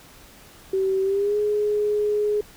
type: tone with pitch glide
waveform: sine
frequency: 383.5 to 418.2 Hz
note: G4 to G#4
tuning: -38 to +12 cents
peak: -19 dBFS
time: 0.73-2.41 s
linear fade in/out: 5 ms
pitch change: +150 cents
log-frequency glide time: 1.02-1.37 s
effects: pink hiss -48 dBFS RMS until 2.56 s